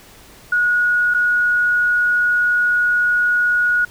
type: tone with dropouts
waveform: sine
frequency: 1453 Hz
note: F#6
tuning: 32 cents flat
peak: -13 dBFS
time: 0.52-3.85 s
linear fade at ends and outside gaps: 5 ms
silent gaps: 1.14-1.145 s
effects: pink hiss -44 dBFS RMS until 3.9 s